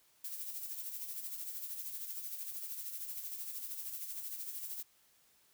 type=noise with tremolo; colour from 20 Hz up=violet; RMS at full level=-41 dBFS; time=0.24-4.83 s; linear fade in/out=5 ms; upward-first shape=sine; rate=13 Hz; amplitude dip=50%; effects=white hiss -69 dBFS RMS until 5.53 s